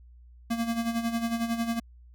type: tone with tremolo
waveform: square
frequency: 231.2 Hz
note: A#3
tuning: 14 cents flat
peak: -25 dBFS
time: 0.5-1.8 s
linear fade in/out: 10 ms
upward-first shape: sine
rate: 11 Hz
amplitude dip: 65%
effects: added 60 Hz sine -49 dBFS peak until 2.14 s